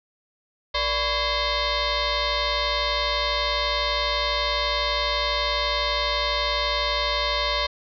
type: tone with frequency modulation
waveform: sine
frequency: 1537 Hz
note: G6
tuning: 35 cents flat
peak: -21 dBFS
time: 0.74-7.67 s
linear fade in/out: 10 ms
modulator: 531 Hz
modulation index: 5.5
effects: none